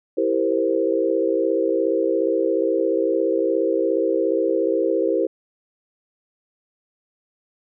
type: chord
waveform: sine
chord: C dominant seventh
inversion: first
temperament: equal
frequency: 329.6 / 392 / 466.2 / 523.3 Hz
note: E4 / G4 / Bb4 / C5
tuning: 0 / 0 / 0 / 0 cents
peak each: -23 dBFS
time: 0.17-5.27 s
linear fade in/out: 10 ms
effects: none